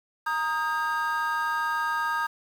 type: chord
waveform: triangle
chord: Eb major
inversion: second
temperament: equal with one note detuned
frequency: 932.3 / 1244.5 / 1609.3 Hz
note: Bb5 / Eb6 / G6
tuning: 0 / 0 / +45 cents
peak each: -27 dBFS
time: 0.26-2.27 s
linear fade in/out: 10 ms
effects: tanh soft clip ceiling -15 dBFS + 8-bit